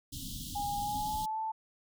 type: band-stop noise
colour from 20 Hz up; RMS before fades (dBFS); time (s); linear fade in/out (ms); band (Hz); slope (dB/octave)
pink; -41; 0.12-1.26; 10; 300 to 3000; 96
type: tone with pitch glide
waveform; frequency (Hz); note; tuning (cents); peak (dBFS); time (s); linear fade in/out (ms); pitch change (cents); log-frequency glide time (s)
sine; 817 to 880.7; G#5 to A5; -29 to +1; -32; 0.55-1.52; 10; +130; 0.78-1.39
effects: none